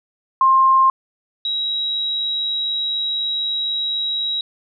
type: tone pair in turn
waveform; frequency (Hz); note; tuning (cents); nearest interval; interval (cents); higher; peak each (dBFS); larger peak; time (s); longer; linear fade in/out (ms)
sine; 1059 / 3851; C6 / B7; +21 / -44; octave + minor seventh; 2235; second; -10 / -19; first; 0.41-0.9 / 1.45-4.41; second; 2
effects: none